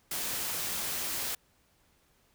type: noise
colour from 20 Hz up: white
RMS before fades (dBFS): -34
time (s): 0.11-1.35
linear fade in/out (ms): 5
effects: pink hiss -68 dBFS RMS until 2.34 s